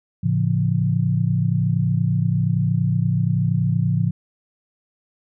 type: chord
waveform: sine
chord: A augmented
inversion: none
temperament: equal with one note detuned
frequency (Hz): 110 / 138.59 / 171.12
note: A2 / C#3 / E#3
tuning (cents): 0 / 0 / -35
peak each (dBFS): -21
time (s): 0.23-4.11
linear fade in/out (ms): 10
effects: none